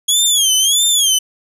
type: tone with vibrato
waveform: 20% pulse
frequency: 3300 Hz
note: G#7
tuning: 12 cents flat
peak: -5 dBFS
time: 0.08-1.19 s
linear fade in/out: 10 ms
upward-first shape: sine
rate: 1.6 Hz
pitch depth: 150 cents each way
effects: none